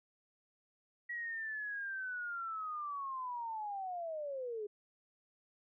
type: linear sweep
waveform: sine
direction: down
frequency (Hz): 1928 to 405.4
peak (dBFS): -38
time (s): 1.09-4.67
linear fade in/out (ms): 10
effects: none